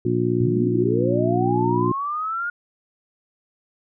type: harmonic tone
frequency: 59.6 Hz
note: A#1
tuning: 39 cents sharp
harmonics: 2 / 3 / 4 / 5 / 6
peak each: -24 / -27 / -27 / -25 / -22 dBFS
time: 0.05-1.92 s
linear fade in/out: 5 ms
type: linear sweep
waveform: sine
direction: up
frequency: 98 to 1438 Hz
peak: -23 dBFS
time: 0.4-2.5 s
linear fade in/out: 5 ms
effects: none